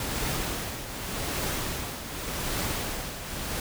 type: noise with tremolo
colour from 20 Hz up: pink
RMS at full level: -29 dBFS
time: 0-3.6 s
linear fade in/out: 2 ms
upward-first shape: triangle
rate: 0.86 Hz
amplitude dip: 65%
effects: none